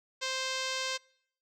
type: tone with low-pass filter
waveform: 5% pulse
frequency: 523.3 Hz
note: C5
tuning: in tune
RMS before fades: -34 dBFS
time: 0.21-0.98 s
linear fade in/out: 20 ms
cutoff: 6400 Hz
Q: 0.95
effects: noise-tail reverb RT60 0.7 s tail -26 dB re dry